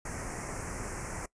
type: band-stop noise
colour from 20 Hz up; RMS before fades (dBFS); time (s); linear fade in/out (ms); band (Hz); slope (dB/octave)
pink; -38; 0.05-1.26; 5; 2300 to 5700; 48
effects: noise-tail reverb RT60 0.1 s tail -20 dB re dry + resampled to 22050 Hz